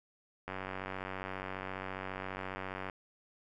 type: click train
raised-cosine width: 0.5 ms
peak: -24 dBFS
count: 230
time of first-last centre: 0.48-2.898 s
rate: 94.7 Hz
effects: none